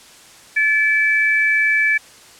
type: tone pair together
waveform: sine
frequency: 1731.3 / 2311 Hz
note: A6 / D7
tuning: -28 / -28 cents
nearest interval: perfect fourth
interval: 500 cents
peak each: -16 dBFS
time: 0.56-1.98 s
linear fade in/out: 10 ms
effects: white hiss -44 dBFS RMS until 2.39 s + low-pass 9000 Hz 12 dB/octave